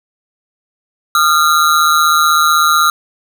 square ring-modulated tone, 1301 Hz, E6, 23 cents flat, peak -6 dBFS, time 1.15-2.9 s, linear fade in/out 0 ms, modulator 78 Hz, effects none

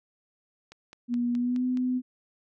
click train, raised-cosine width 0.2 ms, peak -29 dBFS, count 6, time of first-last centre 0.72-1.773 s, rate 4.75 Hz
sine tone with pitch glide, 241.1 to 252.4 Hz, B3 to B3, -41 to +38 cents, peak -24 dBFS, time 1.08-2.02 s, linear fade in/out 50 ms, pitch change +79 cents, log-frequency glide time 1.35-1.64 s
effects none

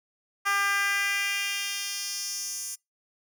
10% pulse tone with high-pass filter sweep, 400 Hz, G4, 35 cents sharp, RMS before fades -29 dBFS, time 0.45-2.76 s, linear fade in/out 20 ms, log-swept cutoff 1200 to 7700 Hz, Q 1.9, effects noise-tail reverb RT60 0.2 s tail -25 dB re dry

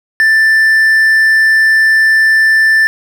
triangle tone, 1770 Hz, A6, 10 cents sharp, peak -4 dBFS, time 0.2-2.87 s, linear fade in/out 0 ms, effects none

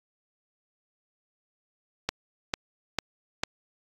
click train, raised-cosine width 0.2 ms, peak -8 dBFS, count 4, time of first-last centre 2.09-3.435 s, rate 2.23 Hz, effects AAC 48 kbps

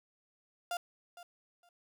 35% pulse tone with echo, 698.5 Hz, F5, in tune, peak -32 dBFS, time 0.71-0.77 s, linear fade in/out 2 ms, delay 460 ms, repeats 2, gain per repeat -15 dB, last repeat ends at 1.69 s, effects none

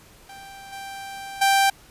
sawtooth tone with level steps, 785 Hz, G5, 2 cents sharp, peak -36 / -30 / -12 dBFS, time 0.29-1.7 s, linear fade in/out 5 ms, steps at 0.72 / 1.41 s, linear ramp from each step 10 ms, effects pink hiss -51 dBFS RMS until 1.9 s + resampled to 32000 Hz

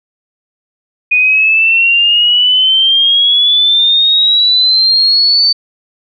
sine exponential sweep, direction up, 2470 to 4569 Hz, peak -6 dBFS, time 1.11-5.53 s, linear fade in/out 10 ms, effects none

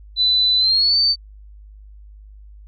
sine tone with pitch glide, 3997 to 4565 Hz, B7 to D8, +20 to -50 cents, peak -13 dBFS, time 0.16-1.16 s, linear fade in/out 50 ms, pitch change +230 cents, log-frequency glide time 0.58-0.97 s, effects added 51 Hz sine -39 dBFS peak until 2.67 s

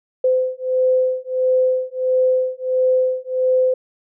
sine beating tone pair, 512 / 513.5 Hz, C5 / C5, -38 / -33 cents, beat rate 1.5 Hz, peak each -18 dBFS, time 0.24-3.74 s, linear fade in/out 5 ms, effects none

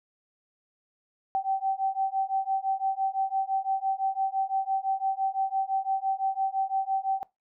sine beating tone pair, 770 / 775.9 Hz, G5 / G5, -31 / -18 cents, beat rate 5.9 Hz, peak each -28 dBFS, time 1.35-7.23 s, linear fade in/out 0 ms, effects noise-tail reverb RT60 0.2 s tail -21 dB re dry

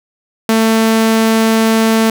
sawtooth tone, 223.1 Hz, A3, 24 cents sharp, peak -5 dBFS, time 0.49-2.1 s, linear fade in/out 2 ms, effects none

